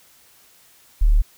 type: tone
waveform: sine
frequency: 37.21 Hz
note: D1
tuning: 24 cents sharp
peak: -11 dBFS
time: 1.01-1.22 s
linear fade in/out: 10 ms
effects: white hiss -53 dBFS RMS until 1.37 s

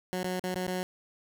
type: tone with dropouts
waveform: 15% pulse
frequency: 183.2 Hz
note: F#3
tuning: 17 cents flat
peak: -24 dBFS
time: 0.13-0.83 s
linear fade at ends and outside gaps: 0 ms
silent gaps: 0.231-0.244 / 0.396-0.439 / 0.544-0.557 / 0.667-0.677 s
effects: none

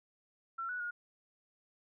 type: tone with pitch steps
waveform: sine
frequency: 1352 / 1475 / 1434 Hz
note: E6 / F#6 / F6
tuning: +43 / -6 / +45 cents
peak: -36 dBFS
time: 0.58-0.91 s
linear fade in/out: 10 ms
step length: 110 ms
effects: none

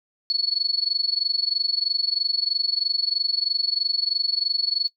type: tone with amplitude modulation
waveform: sine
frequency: 4404 Hz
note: C#8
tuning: 12 cents flat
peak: -17 dBFS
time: 0.3-4.88 s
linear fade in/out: 0 ms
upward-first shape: sine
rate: 23.1 Hz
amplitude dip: 90%
effects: noise-tail reverb RT60 0.1 s tail -18 dB re dry

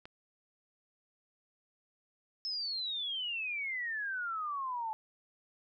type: click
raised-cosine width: 0.3 ms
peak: -31 dBFS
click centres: 0.055 s
type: exponential sweep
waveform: sine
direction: down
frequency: 5274 to 861 Hz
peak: -34 dBFS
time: 2.45-4.93 s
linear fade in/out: 0 ms
effects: none

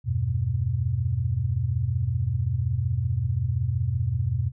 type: chord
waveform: sine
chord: E minor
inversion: none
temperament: equal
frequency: 82.41 / 98 / 123.47 Hz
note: E2 / G2 / B2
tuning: 0 / 0 / 0 cents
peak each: -29 / -27 / -25 dBFS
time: 0.04-4.52 s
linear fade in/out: 50 ms
effects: none

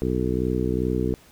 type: harmonic tone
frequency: 62.5 Hz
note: B1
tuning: 21 cents sharp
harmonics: 1 / 2 / 3 / 4 / 5 / 6 / 7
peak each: -29 / -29 / -29 / -29 / -29 / -29 / -29 dBFS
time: 0.02-1.14 s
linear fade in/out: 0 ms
effects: pink hiss -53 dBFS RMS until 1.31 s

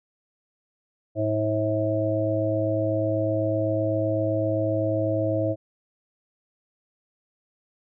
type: harmonic tone with a mistuned harmonic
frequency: 107.9 Hz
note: A2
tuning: 33 cents flat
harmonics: 1 / 3 / 5 / 6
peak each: -27 / -27 / -27 / -27 dBFS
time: 1.15-5.56 s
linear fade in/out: 50 ms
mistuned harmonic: 3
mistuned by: -20 cents
effects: none

